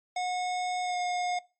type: tone with pitch glide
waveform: square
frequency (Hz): 727 to 717.8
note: F#5 to F5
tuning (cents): -31 to +47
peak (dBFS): -29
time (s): 0.16-1.39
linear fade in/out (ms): 5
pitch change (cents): -22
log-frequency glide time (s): 0.83-0.98
effects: noise-tail reverb RT60 0.3 s tail -21 dB re dry + MP3 32 kbps